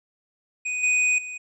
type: tone with level steps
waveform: square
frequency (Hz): 2489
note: D#7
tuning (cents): 0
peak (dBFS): -26 / -19 / -33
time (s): 0.65-1.38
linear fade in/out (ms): 10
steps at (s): 0.83 / 1.18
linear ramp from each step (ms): 5
effects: resampled to 22050 Hz